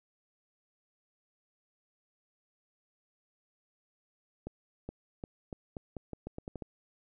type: accelerating click train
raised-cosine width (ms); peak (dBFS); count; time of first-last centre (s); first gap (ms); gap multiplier
2; -26; 12; 4.47-6.622; 420; 0.83
effects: none